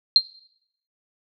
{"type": "tone with exponential decay", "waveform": "sine", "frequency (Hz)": 4180, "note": "C8", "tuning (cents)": -2, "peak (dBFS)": -5, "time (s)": [0.16, 0.23], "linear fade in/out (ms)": 1, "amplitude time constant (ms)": 15, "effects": ["noise-tail reverb RT60 0.7 s tail -18 dB re dry"]}